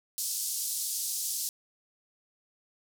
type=band-pass noise; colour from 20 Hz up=white; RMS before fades=-33 dBFS; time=0.18-1.49 s; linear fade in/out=0 ms; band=4600 to 13000 Hz; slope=24 dB/octave; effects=none